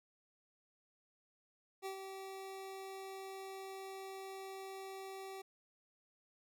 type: tone with ADSR envelope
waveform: 25% pulse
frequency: 385.4 Hz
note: G4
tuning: 29 cents flat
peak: -36 dBFS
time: 1.82-5.42 s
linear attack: 38 ms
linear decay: 99 ms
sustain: -6 dB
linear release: 9 ms
effects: none